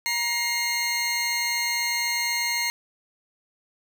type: tone pair together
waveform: 20% pulse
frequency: 947.9 / 2128 Hz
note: A#5 / C7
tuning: +29 / +29 cents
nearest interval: octave + major second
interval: 1400 cents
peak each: -26 / -19 dBFS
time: 0.06-2.7 s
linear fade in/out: 0 ms
effects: none